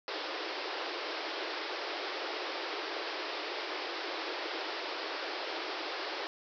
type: band-pass noise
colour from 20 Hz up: pink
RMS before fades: -38 dBFS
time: 0.08-6.27 s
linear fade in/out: 0 ms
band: 310 to 5300 Hz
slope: 96 dB/octave
effects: none